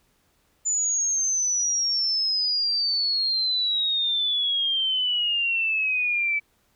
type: exponential sweep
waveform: sine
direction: down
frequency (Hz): 7050 to 2300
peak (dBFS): -21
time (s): 0.65-6.4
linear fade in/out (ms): 20
effects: pink hiss -66 dBFS RMS until 6.75 s